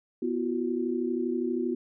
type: chord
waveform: sine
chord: B suspended fourth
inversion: none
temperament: equal with one note detuned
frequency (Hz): 246.9 / 337.5 / 370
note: B3 / E4 / F#4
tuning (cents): 0 / +41 / 0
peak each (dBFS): -30 / -31 / -31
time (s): 0.22-1.75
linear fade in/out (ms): 5
effects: none